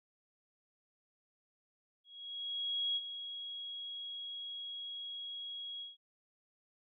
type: tone with ADSR envelope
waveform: sine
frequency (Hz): 3311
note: G#7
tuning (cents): -6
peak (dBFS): -31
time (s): 2.04-5.97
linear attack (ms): 920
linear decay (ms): 41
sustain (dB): -10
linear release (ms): 160
effects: none